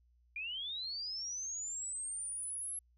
sine linear sweep, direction up, 2371 to 11175 Hz, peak -38 dBFS, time 0.36-2.79 s, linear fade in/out 2 ms, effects added 60 Hz sine -66 dBFS peak until 2.97 s

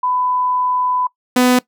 sine / sawtooth tone pair in turn, 1000 / 250 Hz, B5 / B3, +21 / +21 cents, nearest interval 2 octaves, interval 2400 cents, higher first, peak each -15 / -6 dBFS, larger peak second, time 0.03-1.07 / 1.36-1.59 s, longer first, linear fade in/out 5 ms, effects noise-tail reverb RT60 0.1 s tail -20 dB re dry

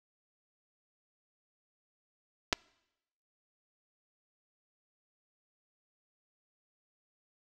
clicks, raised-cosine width 0.2 ms, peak -10 dBFS, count 2, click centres 2.527 / 2.53 s, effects noise-tail reverb RT60 0.9 s tail -25 dB re dry

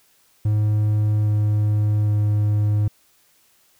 triangle tone with pitch steps, 105.9 / 105.29 / 104.68 Hz, G#2 / G#2 / G#2, +34 / +24 / +14 cents, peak -14 dBFS, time 0.45-2.88 s, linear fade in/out 5 ms, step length 810 ms, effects white hiss -59 dBFS RMS until 3.79 s

